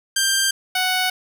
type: tone pair in turn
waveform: 10% pulse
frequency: 1581 / 741 Hz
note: G6 / F#5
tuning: +14 / +2 cents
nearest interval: octave + minor second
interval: 1312 cents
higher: first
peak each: -8 / -10 dBFS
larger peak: first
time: 0.16-0.51 / 0.75-1.1 s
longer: neither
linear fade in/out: 5 ms
effects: none